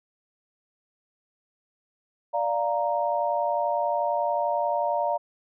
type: chord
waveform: sine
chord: Bb major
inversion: first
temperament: equal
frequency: 587.3 / 698.5 / 932.3 Hz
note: D5 / F5 / Bb5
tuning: 0 / 0 / 0 cents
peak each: -27 dBFS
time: 2.33-5.18 s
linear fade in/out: 20 ms
effects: none